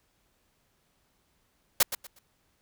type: noise with echo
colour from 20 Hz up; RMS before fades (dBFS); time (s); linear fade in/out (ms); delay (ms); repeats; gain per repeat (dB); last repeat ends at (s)
white; -20; 1.8-1.83; 5; 120; 3; -12; 2.19
effects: pink hiss -71 dBFS RMS until 2.61 s